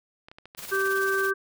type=clicks; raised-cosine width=0.3 ms; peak=-29 dBFS; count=11; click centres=0.285 / 0.315 / 0.385 / 0.456 / 0.549 / 0.592 / 0.651 / 0.719 / 0.773 / 0.809 / 0.875 s
type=noise with tremolo; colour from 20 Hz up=white; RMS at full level=-37 dBFS; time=0.57-1.31 s; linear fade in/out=20 ms; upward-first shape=sine; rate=18 Hz; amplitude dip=50%
type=harmonic tone; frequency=388.9 Hz; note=G4; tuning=14 cents flat; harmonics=1 / 3 / 4; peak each=-26 / -31 / -25 dBFS; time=0.71-1.34 s; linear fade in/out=20 ms
effects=none